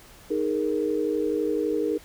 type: chord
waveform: sine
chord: D# suspended fourth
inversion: none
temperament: just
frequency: 311.1 / 414.8 / 466.7 Hz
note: D#4 / G#4 / A#4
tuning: 0 / -2 / +2 cents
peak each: -27 dBFS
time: 0.3-1.98 s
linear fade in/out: 10 ms
effects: pink hiss -50 dBFS RMS until 2.04 s